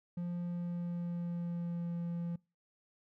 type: tone with pitch glide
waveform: triangle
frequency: 174.61 to 171.21 Hz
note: F3 to F3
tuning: 0 to -34 cents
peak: -33 dBFS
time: 0.17-2.36 s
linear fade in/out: 5 ms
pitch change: -34 cents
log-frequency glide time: 0.41-1.94 s
effects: noise-tail reverb RT60 0.3 s tail -26 dB re dry